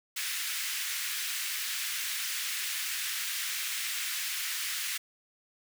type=high-pass noise; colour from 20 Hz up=pink; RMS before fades=-34 dBFS; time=0.16-4.98 s; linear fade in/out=10 ms; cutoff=1700 Hz; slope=24 dB/octave; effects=none